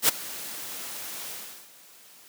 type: noise with ADSR envelope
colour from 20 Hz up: white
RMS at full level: -17 dBFS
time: 0.02-1.7 s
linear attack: 68 ms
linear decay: 10 ms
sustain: -20 dB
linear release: 400 ms
effects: white hiss -52 dBFS RMS until 2.28 s + high-pass 150 Hz 12 dB/octave